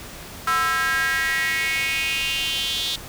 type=tone with high-pass filter sweep; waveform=square; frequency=146.83 Hz; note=D3; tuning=in tune; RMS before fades=-23 dBFS; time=0.47-2.96 s; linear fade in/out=5 ms; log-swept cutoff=1300 to 3600 Hz; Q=5.5; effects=pink hiss -38 dBFS RMS until 3.08 s